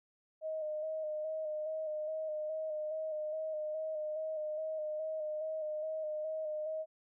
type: tone with vibrato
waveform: sine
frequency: 621 Hz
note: D#5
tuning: 3 cents flat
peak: -35 dBFS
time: 0.41-6.86 s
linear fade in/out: 50 ms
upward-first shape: square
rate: 2.4 Hz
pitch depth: 26 cents each way
effects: none